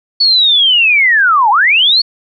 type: linear two-way sweep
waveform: sine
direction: down then up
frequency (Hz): 4470 to 798 to 4470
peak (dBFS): -6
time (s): 0.2-2.02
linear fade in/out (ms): 10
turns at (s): 1.5
effects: none